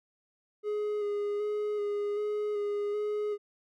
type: tone with vibrato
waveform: triangle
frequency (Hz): 415.3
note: G#4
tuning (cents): 0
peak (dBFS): -27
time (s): 0.63-3.38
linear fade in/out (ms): 50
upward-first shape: square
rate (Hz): 1.3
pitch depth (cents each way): 17
effects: none